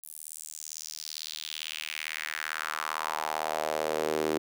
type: tone with high-pass filter sweep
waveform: sawtooth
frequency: 77.78 Hz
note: D#2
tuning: in tune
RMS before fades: -34 dBFS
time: 0.03-4.38 s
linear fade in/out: 0 ms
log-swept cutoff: 11000 to 350 Hz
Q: 2.8
effects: none